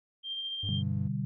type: tone with tremolo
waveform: sine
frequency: 3175 Hz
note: G7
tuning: 21 cents sharp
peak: -32 dBFS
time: 0.23-0.83 s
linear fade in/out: 50 ms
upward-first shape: triangle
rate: 14 Hz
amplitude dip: 35%
type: tone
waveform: triangle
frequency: 98 Hz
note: G2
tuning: in tune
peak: -31 dBFS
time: 0.63-1.08 s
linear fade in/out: 5 ms
type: chord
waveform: sine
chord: G major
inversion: first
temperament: equal with one note detuned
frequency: 125.19 / 146.83 / 196 Hz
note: B2 / D3 / G3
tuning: +24 / 0 / 0 cents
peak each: -34 dBFS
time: 0.69-1.25 s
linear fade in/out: 0 ms
effects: none